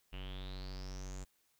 square tone with low-pass filter sweep, 46.97 Hz, F#1, 27 cents sharp, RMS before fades -44 dBFS, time 0.12-1.25 s, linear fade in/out 20 ms, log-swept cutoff 2800 to 7400 Hz, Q 9.2, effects white hiss -75 dBFS RMS until 1.59 s

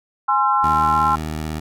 sine chord, Ab augmented, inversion none, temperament equal with one note detuned, 830.6 / 1046.5 / 1351.7 Hz, Ab5 / C6 / E6, 0 / 0 / +43 cents, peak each -19 / -18 / -19 dBFS, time 0.28-1.16 s, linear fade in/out 10 ms
15% pulse tone with vibrato, 77.78 Hz, D#2, in tune, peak -18 dBFS, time 0.63-1.6 s, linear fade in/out 10 ms, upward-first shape sine, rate 16 Hz, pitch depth 32 cents each way
effects none

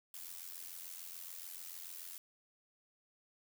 blue noise with amplitude modulation, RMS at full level -45 dBFS, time 0.14-2.18 s, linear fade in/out 2 ms, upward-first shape sine, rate 86.9 Hz, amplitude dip 75%, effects none

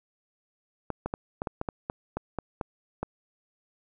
clicks, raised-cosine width 1 ms, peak -16 dBFS, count 12, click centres 0.903 / 1.06 / 1.139 / 1.419 / 1.472 / 1.614 / 1.688 / 1.899 / 2.17 / 2.387 / 2.612 / 3.03 s, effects none

